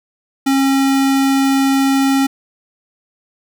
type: tone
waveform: square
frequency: 271.4 Hz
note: C#4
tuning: 36 cents flat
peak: -12 dBFS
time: 0.46-2.27 s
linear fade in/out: 10 ms
effects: none